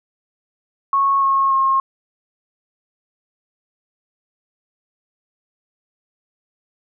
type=tone with pitch steps; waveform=sine; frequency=1100 / 1087.4 / 1074.9 Hz; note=C#6 / C#6 / C6; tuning=-14 / -34 / +46 cents; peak=-13 dBFS; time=0.93-1.8 s; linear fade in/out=2 ms; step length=290 ms; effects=none